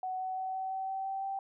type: tone with pitch steps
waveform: sine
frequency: 746 / 750.8 / 755.5 / 760.4 / 765.2 / 770.1 / 775 / 779.9 Hz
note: F#5 / F#5 / F#5 / F#5 / G5 / G5 / G5 / G5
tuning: +14 / +25 / +36 / +47 / -42 / -31 / -20 / -9 cents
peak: -33 dBFS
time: 0.03-1.39 s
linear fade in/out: 2 ms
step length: 170 ms
effects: none